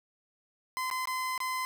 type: tone with dropouts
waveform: 30% pulse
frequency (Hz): 1027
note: C6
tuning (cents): -33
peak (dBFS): -28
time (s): 0.77-1.65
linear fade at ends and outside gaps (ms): 0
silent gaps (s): 0.901-0.912 / 1.055-1.073 / 1.378-1.403
effects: none